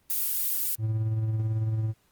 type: noise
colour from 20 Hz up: violet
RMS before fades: -27 dBFS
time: 0.1-0.75 s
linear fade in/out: 0 ms
type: tone with tremolo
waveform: triangle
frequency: 110 Hz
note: A2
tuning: in tune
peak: -21 dBFS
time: 0.78-1.94 s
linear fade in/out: 50 ms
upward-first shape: sine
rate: 18 Hz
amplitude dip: 35%
effects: pink hiss -67 dBFS RMS until 2.11 s + Opus 24 kbps